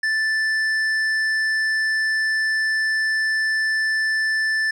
sine tone with hard clipping, 1760 Hz, A6, in tune, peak -20 dBFS, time 0.03-4.71 s, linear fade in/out 5 ms, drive 7 dB, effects none

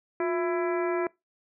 harmonic tone with a mistuned harmonic, 333.3 Hz, E4, 19 cents sharp, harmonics 1 / 2 / 3 / 4 / 5 / 6 / 7, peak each -26 / -32 / -36 / -38 / -40 / -42 / -43 dBFS, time 0.2-1.07 s, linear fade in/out 2 ms, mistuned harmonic 1, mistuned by +110 cents, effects noise-tail reverb RT60 0.2 s tail -23 dB re dry

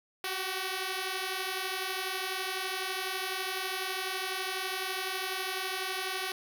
5% pulse beating tone pair, 371.4 / 383.4 Hz, F#4 / G4, +7 / -38 cents, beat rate 12 Hz, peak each -24 dBFS, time 0.24-6.32 s, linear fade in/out 2 ms, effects none

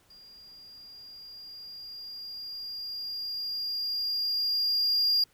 triangle tone with level ramp, 4811 Hz, D8, 41 cents sharp, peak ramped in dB -49 to -20 dBFS, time 0.1-5.24 s, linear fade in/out 5 ms, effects pink hiss -64 dBFS RMS until 5.33 s

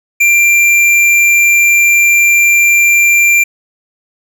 sine tone with hard clipping, 2372 Hz, D7, 17 cents sharp, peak -7 dBFS, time 0.2-3.44 s, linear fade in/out 10 ms, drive 11 dB, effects none

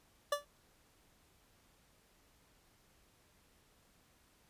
25% pulse tone with exponential decay, 580 Hz, D5, 22 cents flat, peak -24 dBFS, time 0.32-0.45 s, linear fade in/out 5 ms, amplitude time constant 28 ms, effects pink hiss -69 dBFS RMS until 4.49 s + resampled to 32000 Hz

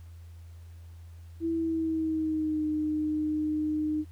sine tone with pitch glide, 329.6 to 305.8 Hz, E4 to D#4, 0 to -30 cents, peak -26 dBFS, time 1.4-4.05 s, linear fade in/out 50 ms, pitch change -130 cents, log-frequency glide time 1.51-2.66 s, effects added 84 Hz sine -44 dBFS peak until 4.11 s + pink hiss -64 dBFS RMS until 4.11 s

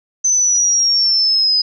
sine exponential sweep, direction down, 6140 to 4978 Hz, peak -11 dBFS, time 0.24-1.62 s, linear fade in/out 10 ms, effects none

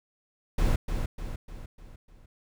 brown noise with echo, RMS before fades -23 dBFS, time 0.58-0.76 s, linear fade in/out 5 ms, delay 300 ms, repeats 5, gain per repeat -6 dB, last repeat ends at 2.26 s, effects none

